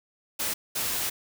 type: noise bursts at uneven times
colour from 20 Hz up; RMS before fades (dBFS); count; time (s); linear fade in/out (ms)
white; -29; 2; 0.39-0.54 / 0.75-1.1; 10
effects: none